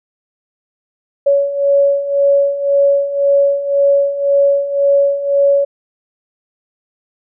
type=beating tone pair; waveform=sine; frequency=560 / 561.9 Hz; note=C#5 / C#5; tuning=+18 / +23 cents; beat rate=1.9 Hz; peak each=-16 / -11 dBFS; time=1.26-5.65 s; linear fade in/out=10 ms; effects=none